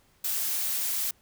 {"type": "noise", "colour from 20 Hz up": "blue", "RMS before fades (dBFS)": -29, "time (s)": [0.24, 1.11], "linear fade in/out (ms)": 5, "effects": ["pink hiss -64 dBFS RMS until 1.21 s"]}